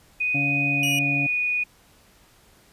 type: tone with pitch glide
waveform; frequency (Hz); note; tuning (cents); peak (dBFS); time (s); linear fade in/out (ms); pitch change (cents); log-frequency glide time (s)
sine; 2489 to 2468; D#7 to D#7; 0 to -15; -21; 0.2-1.64; 10; -15; 0.68-0.98
type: harmonic tone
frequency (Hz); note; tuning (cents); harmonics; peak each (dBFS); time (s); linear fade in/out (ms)
141; C#3; +30; 1 / 2 / 4 / 5; -28 / -28 / -41 / -36; 0.34-1.27; 10
type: tone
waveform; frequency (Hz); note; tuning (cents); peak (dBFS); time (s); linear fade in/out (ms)
sawtooth; 2897; F#7; -37; -23; 0.83-0.99; 2
effects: pink hiss -56 dBFS RMS until 2.72 s + resampled to 32000 Hz